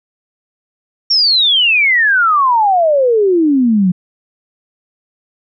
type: exponential sweep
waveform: sine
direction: down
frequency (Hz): 5588 to 174.61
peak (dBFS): -8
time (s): 1.1-3.92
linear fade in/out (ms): 10
effects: none